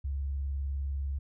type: tone with vibrato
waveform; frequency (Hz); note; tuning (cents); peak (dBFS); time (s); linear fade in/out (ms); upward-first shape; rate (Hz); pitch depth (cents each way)
sine; 69.3; C#2; 0; -30; 0.04-1.19; 10; sine; 20; 130
effects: none